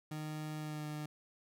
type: tone with pitch glide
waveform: 30% pulse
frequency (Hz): 153.6 to 150.96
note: D#3 to D3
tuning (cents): -22 to +48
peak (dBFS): -37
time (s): 0.11-1.06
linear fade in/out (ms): 5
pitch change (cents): -30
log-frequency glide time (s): 0.58-0.85
effects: none